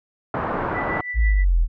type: low-pass noise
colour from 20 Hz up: white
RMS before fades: -25 dBFS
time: 0.34-1.01 s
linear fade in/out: 2 ms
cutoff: 1300 Hz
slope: 24 dB/octave
type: tone with tremolo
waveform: sine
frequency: 1975.5 Hz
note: B6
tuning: in tune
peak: -24 dBFS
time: 0.73-1.45 s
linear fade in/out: 50 ms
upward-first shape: triangle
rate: 6 Hz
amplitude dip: 75%
type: exponential sweep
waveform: sine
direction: down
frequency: 58.27 to 38.75 Hz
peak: -14 dBFS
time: 1.14-1.68 s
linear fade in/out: 50 ms
effects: none